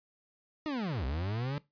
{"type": "linear two-way sweep", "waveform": "40% pulse", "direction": "down then up", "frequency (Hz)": [318.3, 61.5, 148], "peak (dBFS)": -31, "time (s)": [0.66, 1.58], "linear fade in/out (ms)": 0, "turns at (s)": 1.05, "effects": ["noise-tail reverb RT60 0.2 s tail -20 dB re dry", "resampled to 11025 Hz"]}